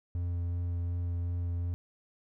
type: tone with vibrato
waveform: triangle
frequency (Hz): 87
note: F2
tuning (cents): -6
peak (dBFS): -28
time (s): 0.15-1.74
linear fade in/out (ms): 0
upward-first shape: sine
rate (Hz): 2.7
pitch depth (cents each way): 11
effects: none